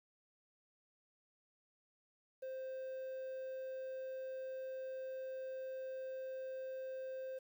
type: tone with quantisation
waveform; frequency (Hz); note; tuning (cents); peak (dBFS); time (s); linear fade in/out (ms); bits
triangle; 523.3; C5; 0; -40; 2.42-7.39; 10; 11
effects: none

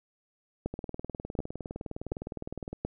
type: two click trains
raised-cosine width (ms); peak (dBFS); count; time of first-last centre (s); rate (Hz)
2; -17 / -23; 4 / 40; 0.66-2.85 / 0.74-2.73; 1.37 / 19.6
effects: none

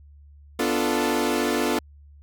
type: chord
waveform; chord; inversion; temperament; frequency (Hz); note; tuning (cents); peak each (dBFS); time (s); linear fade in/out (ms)
sawtooth; B half-diminished seventh; none; equal; 246.9 / 293.7 / 349.2 / 440; B3 / D4 / F4 / A4; 0 / 0 / 0 / 0; -23; 0.59-1.79; 5
effects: added 72 Hz sine -46 dBFS peak until 2.22 s

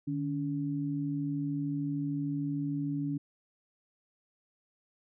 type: tone pair together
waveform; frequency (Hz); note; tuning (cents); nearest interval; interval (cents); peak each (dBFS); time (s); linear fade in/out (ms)
sine; 150 / 283.2; D3 / C#4; +37 / +37; major seventh; 1100; -34 / -32; 0.07-3.18; 10
effects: none

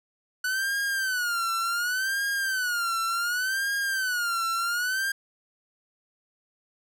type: tone with vibrato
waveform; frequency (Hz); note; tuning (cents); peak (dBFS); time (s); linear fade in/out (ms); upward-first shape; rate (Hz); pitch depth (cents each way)
45% pulse; 1480; F#6; 0; -25; 0.44-5.12; 5; sine; 0.68; 160
effects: none

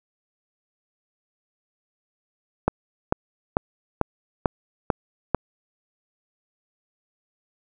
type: click train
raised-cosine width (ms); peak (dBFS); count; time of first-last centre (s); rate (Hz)
1; -4; 7; 2.68-5.347; 2.25
effects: none

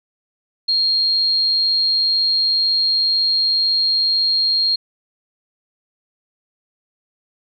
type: tone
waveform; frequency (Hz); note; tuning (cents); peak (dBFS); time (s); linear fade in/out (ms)
sine; 4234; C8; +20; -14; 0.68-4.76; 10
effects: none

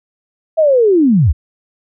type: linear sweep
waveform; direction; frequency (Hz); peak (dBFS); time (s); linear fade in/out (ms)
sine; down; 659.3 to 55; -7; 0.57-1.33; 20
effects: none

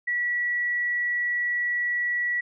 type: tone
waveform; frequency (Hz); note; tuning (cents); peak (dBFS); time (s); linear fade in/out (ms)
sine; 1940; B6; -31; -23; 0.07-2.41; 10
effects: none

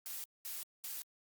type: noise bursts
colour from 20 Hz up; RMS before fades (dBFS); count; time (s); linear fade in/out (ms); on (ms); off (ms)
blue; -43; 3; 0.06-1.02; 0; 180; 210
effects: Opus 48 kbps

